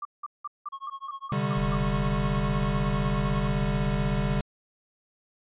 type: tone bursts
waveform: sine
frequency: 1180 Hz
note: D6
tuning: 8 cents sharp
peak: -31 dBFS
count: 9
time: 0.02-1.748 s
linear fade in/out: 5 ms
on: 32 ms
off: 180 ms
type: tone with tremolo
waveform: triangle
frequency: 1091 Hz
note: C#6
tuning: 28 cents flat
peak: -31 dBFS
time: 0.72-3.48 s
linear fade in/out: 10 ms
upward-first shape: sine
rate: 9.9 Hz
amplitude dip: 100%
type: chord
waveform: square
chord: C suspended second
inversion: none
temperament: equal with one note detuned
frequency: 130.81 / 146.83 / 197.93 Hz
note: C3 / D3 / G3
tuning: 0 / 0 / +17 cents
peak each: -31 / -30 / -30 dBFS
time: 1.32-4.41 s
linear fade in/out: 2 ms
type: tone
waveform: triangle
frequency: 41.2 Hz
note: E1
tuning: in tune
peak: -27 dBFS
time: 1.57-4.41 s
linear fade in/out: 0 ms
effects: resampled to 8000 Hz